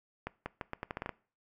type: accelerating click train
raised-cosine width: 0.5 ms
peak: -21 dBFS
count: 10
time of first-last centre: 0.27-1.092 s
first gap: 190 ms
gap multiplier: 0.8
effects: noise-tail reverb RT60 0.4 s tail -21 dB re dry